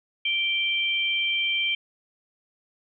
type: tone pair together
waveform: sine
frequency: 2349 / 3141 Hz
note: D7 / G7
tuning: 0 / +3 cents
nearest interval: perfect fourth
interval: 503 cents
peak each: -25 dBFS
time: 0.25-1.75 s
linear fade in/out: 5 ms
effects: none